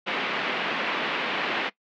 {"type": "band-pass noise", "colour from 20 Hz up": "white", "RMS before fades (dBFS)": -28, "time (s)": [0.06, 1.7], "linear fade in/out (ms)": 20, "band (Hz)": [190, 3000], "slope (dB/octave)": 24, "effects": ["noise-tail reverb RT60 0.1 s tail -20 dB re dry", "low-pass 5000 Hz 12 dB/octave"]}